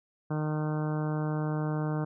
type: harmonic tone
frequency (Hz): 153.1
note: D#3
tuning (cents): -28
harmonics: 1 / 2 / 3 / 4 / 5 / 6 / 7 / 8 / 9 / 10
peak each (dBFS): -29 / -35 / -39 / -41 / -43 / -45 / -46 / -47 / -48 / -49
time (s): 0.3-2.05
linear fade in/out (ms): 10
effects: none